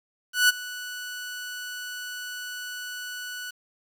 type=tone with ADSR envelope; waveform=sawtooth; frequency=1480 Hz; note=F#6; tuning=in tune; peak=-11 dBFS; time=0.33-3.51 s; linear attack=160 ms; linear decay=21 ms; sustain=-19 dB; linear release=11 ms; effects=8-bit